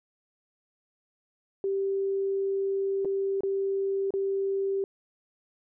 sine tone with dropouts, 391.1 Hz, G4, 4 cents flat, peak -25 dBFS, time 1.64-4.84 s, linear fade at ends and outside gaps 1 ms, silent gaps 3.048-3.054 / 3.407-3.434 / 4.106-4.138 s, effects none

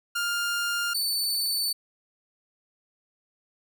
sawtooth tone pair in turn, 1404 / 4509 Hz, F6 / C#8, +9 / +29 cents, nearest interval octave + minor sixth, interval 2020 cents, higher second, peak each -22 dBFS, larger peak neither, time 0.15-0.94 / 0.94-1.73 s, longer neither, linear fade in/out 10 ms, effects none

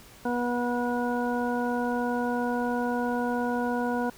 harmonic tone, 243 Hz, B3, 28 cents flat, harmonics 1 / 2 / 3 / 4 / 6, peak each -28 / -31 / -33 / -34 / -36 dBFS, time 0.25-4.1 s, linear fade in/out 5 ms, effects pink hiss -51 dBFS RMS until 4.17 s

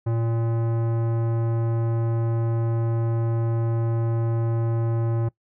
sine tone with tanh clipping, 115 Hz, A#2, 23 cents flat, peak -23 dBFS, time 0.06-5.29 s, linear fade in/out 10 ms, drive 17 dB, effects noise-tail reverb RT60 0.1 s tail -21 dB re dry

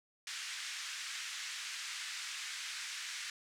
pink band-pass noise, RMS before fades -43 dBFS, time 0.27-3.3 s, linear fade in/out 2 ms, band 1600 to 7900 Hz, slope 24 dB/octave, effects none

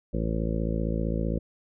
harmonic tone, 55.4 Hz, A1, 13 cents sharp, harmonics 1 / 2 / 3 / 4 / 5 / 6 / 7 / 8 / 9 / 10, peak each -29 / -35 / -31 / -33 / -40 / -36 / -43 / -40 / -37 / -39 dBFS, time 0.13-1.39 s, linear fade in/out 10 ms, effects none

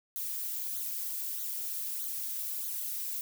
violet noise with flanger, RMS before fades -36 dBFS, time 0.16-3.21 s, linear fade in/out 0 ms, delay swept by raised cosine 0.38 to 3.58 ms, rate 1.6 Hz, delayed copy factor -0.7, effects none

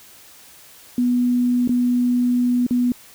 sine tone with dropouts, 245.5 Hz, B3, 10 cents flat, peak -15 dBFS, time 0.98-2.92 s, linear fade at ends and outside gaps 2 ms, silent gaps 1.676-1.692 / 2.666-2.708 s, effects white hiss -46 dBFS RMS until 3.14 s

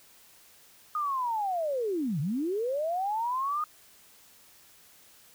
sine linear two-way sweep, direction down then up, 1244.5 to 131.9 to 1244.5 Hz, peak -27 dBFS, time 0.95-3.64 s, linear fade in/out 2 ms, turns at 2.2 s, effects white hiss -57 dBFS RMS until 5.34 s

